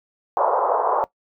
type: band-pass noise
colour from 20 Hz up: white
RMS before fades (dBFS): -20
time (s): 0.37-1.04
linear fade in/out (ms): 0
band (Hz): 430 to 1100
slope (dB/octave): 48
effects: noise-tail reverb RT60 0.1 s tail -19 dB re dry